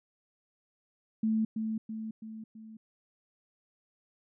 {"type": "tone with echo", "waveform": "sine", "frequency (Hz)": 220, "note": "A3", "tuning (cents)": 0, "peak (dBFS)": -25, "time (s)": [1.23, 1.45], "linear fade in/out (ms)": 5, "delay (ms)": 330, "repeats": 4, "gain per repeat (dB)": -5, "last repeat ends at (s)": 2.77, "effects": []}